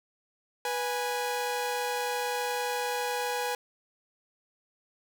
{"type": "tone pair together", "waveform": "sawtooth", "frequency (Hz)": [490.7, 828.4], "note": ["B4", "G#5"], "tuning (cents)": [-11, -5], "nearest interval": "major sixth", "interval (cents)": 906, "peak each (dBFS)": -28, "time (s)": [0.65, 3.55], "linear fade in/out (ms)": 2, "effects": []}